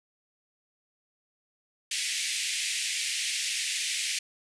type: band-pass noise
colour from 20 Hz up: pink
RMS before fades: -31 dBFS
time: 1.91-4.19 s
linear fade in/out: 5 ms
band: 2000 to 9800 Hz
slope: 48 dB/octave
effects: none